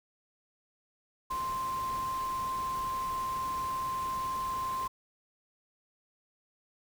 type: tone in noise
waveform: sine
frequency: 1046.5 Hz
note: C6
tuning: in tune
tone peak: -31 dBFS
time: 1.3-4.88 s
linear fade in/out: 10 ms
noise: pink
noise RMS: -45 dBFS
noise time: 1.3-4.88 s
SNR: +11 dB
effects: none